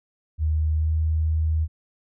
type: tone with pitch glide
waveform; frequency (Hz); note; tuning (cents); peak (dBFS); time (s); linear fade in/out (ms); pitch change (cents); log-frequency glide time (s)
sine; 77.78 to 79.05; D#2 to D#2; 0 to +28; -19; 0.38-1.68; 50; +28; 0.75-0.92
effects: none